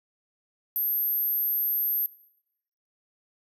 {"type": "tone", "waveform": "sine", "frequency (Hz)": 12860, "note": "G9", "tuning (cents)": 43, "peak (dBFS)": -23, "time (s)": [0.76, 2.06], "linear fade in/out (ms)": 0, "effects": ["noise-tail reverb RT60 0.9 s tail -23 dB re dry", "tanh soft clip ceiling -20 dBFS"]}